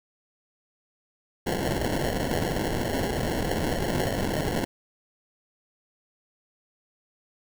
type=noise with sample-and-hold; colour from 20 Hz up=violet; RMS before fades=-27 dBFS; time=1.46-4.65 s; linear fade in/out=10 ms; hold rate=1225 Hz; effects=none